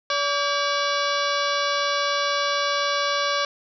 harmonic tone with a mistuned harmonic, 573 Hz, D5, 43 cents flat, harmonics 1 / 2 / 3 / 4 / 5 / 6 / 7 / 8 / 9 / 10, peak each -27 / -25 / -29 / -32 / -34 / -32 / -32 / -35 / -35 / -37 dBFS, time 0.1-3.45 s, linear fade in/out 2 ms, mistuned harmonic 3, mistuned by -120 cents, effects none

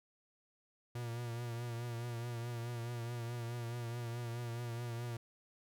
45% pulse tone with vibrato, 118.6 Hz, A#2, 30 cents sharp, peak -39 dBFS, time 0.95-5.17 s, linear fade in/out 5 ms, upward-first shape triangle, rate 4.7 Hz, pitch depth 49 cents each way, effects none

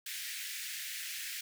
pink high-pass noise, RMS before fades -41 dBFS, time 0.06-1.41 s, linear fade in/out 5 ms, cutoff 1700 Hz, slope 48 dB/octave, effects none

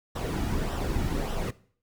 brown noise with flanger, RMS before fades -29 dBFS, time 0.15-1.51 s, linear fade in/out 10 ms, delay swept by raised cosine 0.44 to 1.94 ms, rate 1.7 Hz, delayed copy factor -0.55, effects noise-tail reverb RT60 0.5 s tail -19 dB re dry

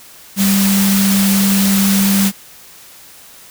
sine tone in noise, 196.4 Hz, G3, 4 cents sharp, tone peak -11 dBFS, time 0.36-2.32 s, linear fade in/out 50 ms, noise white, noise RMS -18 dBFS, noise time 0.36-2.32 s, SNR +4 dB, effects white hiss -40 dBFS RMS until 3.5 s

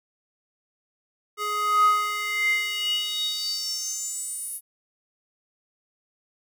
square tone with high-pass filter sweep, 417.7 Hz, G#4, 10 cents sharp, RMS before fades -26 dBFS, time 1.37-4.61 s, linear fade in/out 50 ms, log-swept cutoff 860 to 11000 Hz, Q 8.6, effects none

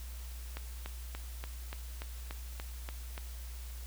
click train, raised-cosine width 0.3 ms, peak -25 dBFS, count 10, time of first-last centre 0.57-3.179 s, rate 3.45 Hz, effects added 60 Hz sine -41 dBFS peak until 3.86 s + white hiss -53 dBFS RMS until 3.86 s

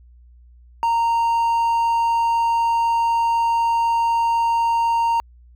triangle tone, 926 Hz, A#5, 12 cents flat, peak -14 dBFS, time 0.83-5.2 s, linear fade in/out 0 ms, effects added 60 Hz sine -45 dBFS peak until 5.55 s

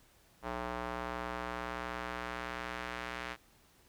square tone with band-pass filter sweep, 60.7 Hz, B1, 29 cents flat, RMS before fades -40 dBFS, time 0.42-3.37 s, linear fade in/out 50 ms, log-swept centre 950 to 1900 Hz, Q 1.1, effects pink hiss -65 dBFS RMS until 3.88 s

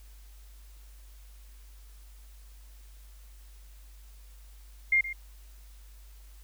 sine tone with echo, 2117 Hz, C7, 20 cents sharp, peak -20 dBFS, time 4.92-5.01 s, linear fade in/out 5 ms, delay 120 ms, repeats 1, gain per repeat -13 dB, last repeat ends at 5.13 s, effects added 50 Hz sine -48 dBFS peak until 6.43 s + white hiss -61 dBFS RMS until 6.43 s

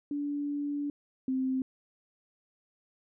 sine tone pair in turn, 288.8 / 261.2 Hz, D4 / C4, -29 / -3 cents, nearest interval major second, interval 174 cents, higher first, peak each -30 / -27 dBFS, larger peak second, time 0.11-0.9 / 1.28-1.62 s, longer first, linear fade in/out 2 ms, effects none

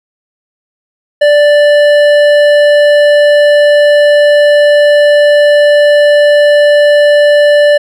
sine tone with hard clipping, 587 Hz, D5, 1 cent flat, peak -5 dBFS, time 1.21-7.78 s, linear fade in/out 10 ms, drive 11 dB, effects none

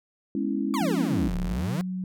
sine chord, C# minor seventh, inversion second, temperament equal with one note detuned, 207.7 / 246.9 / 277.2 / 327.2 Hz, G#3 / B3 / C#4 / E4, 0 / 0 / 0 / -13 cents, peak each -29 / -34 / -28 / -31 dBFS, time 0.35-1.28 s, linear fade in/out 2 ms
40% pulse exponential two-way sweep, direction down then up, 1174.7 to 30.14 to 185.9 Hz, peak -27 dBFS, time 0.74-1.81 s, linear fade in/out 0 ms, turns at 1.39 s
sine tone with pitch glide, 174.61 to 184.99 Hz, F3 to F#3, 0 to 0 cents, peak -28 dBFS, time 0.81-2.04 s, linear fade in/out 2 ms, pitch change +100 cents, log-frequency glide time 1.03-1.91 s
effects none

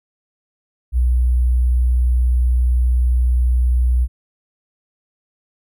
sine tone with sample-and-hold, 61.5 Hz, B1, 7 cents flat, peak -12 dBFS, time 0.92-4.08 s, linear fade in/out 50 ms, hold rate 11025 Hz, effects none

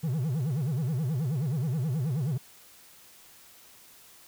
triangle tone with vibrato, 141.4 Hz, C#3, 35 cents sharp, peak -24 dBFS, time 0.03-2.38 s, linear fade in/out 10 ms, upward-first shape sine, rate 9.4 Hz, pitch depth 290 cents each way, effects white hiss -54 dBFS RMS until 4.27 s

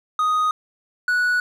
triangle tone pair in turn, 1246 / 1471.5 Hz, D#6 / F#6, +2 / -10 cents, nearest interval minor third, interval 288 cents, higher second, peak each -15 dBFS, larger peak neither, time 0.19-0.51 / 1.08-1.4 s, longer neither, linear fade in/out 2 ms, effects none

